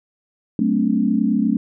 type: tone cluster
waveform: sine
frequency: 187.2 / 219.2 / 257.6 / 286.3 Hz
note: F#3 / A3 / C4 / D4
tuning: +20 / -6 / -27 / -44 cents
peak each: -23 / -18 / -22 / -22 dBFS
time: 0.59-1.57 s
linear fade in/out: 2 ms
effects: none